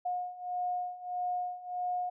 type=beating tone pair; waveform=sine; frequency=719 / 720.6 Hz; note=F#5 / F#5; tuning=-50 / -46 cents; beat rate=1.6 Hz; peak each=-37 / -34 dBFS; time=0.05-2.1 s; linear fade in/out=10 ms; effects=none